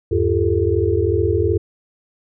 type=tone cluster; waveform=sine; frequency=80.6 / 99.9 / 345.2 / 398.5 / 441.1 Hz; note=E2 / G2 / F4 / G4 / A4; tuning=-38 / +33 / -20 / +28 / +4 cents; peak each=-21 dBFS; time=0.11-1.58 s; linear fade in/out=10 ms; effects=none